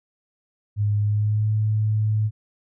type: tone with pitch glide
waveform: sine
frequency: 103.83 to 107.49 Hz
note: G#2 to A2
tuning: 0 to -40 cents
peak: -18 dBFS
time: 0.76-2.31 s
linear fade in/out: 50 ms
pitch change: +60 cents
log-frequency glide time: 1.01-1.5 s
effects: none